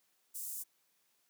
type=high-pass noise; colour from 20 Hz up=pink; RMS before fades=-42 dBFS; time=0.34-0.64 s; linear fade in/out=20 ms; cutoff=7900 Hz; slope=24 dB/octave; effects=white hiss -75 dBFS RMS until 1.29 s + high-pass 150 Hz 12 dB/octave